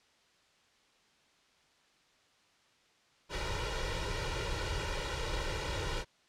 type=noise with comb filter; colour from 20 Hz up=pink; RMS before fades=-35 dBFS; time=3.29-6.05 s; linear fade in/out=50 ms; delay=2.1 ms; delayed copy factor=+0.95; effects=white hiss -67 dBFS RMS until 6.28 s + low-pass 5000 Hz 12 dB/octave